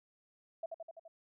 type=tone with echo; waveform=sine; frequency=659.3 Hz; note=E5; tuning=in tune; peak=-36 dBFS; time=0.63-0.66 s; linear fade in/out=5 ms; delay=84 ms; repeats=5; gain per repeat=-3 dB; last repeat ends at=1.08 s; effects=none